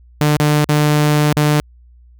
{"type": "tone with dropouts", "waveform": "sawtooth", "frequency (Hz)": 149.4, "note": "D3", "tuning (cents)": 30, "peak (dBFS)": -7, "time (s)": [0.21, 1.6], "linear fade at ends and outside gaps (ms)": 0, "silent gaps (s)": [[0.367, 0.4], [0.643, 0.69], [1.327, 1.368]], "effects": ["added 60 Hz sine -42 dBFS peak until 2.19 s"]}